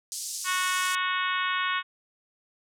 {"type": "band-pass noise", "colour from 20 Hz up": "pink", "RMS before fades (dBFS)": -35, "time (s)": [0.12, 0.95], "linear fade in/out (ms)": 0, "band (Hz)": [5200, 10000], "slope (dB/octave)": 24}
{"type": "harmonic tone", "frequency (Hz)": 367.8, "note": "F#4", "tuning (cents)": -10, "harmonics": [3, 4, 5, 6, 7, 8, 9, 10], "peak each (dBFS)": [-29, -31, -33, -35, -36, -37, -38, -39], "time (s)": [0.44, 1.83], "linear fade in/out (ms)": 50}
{"effects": []}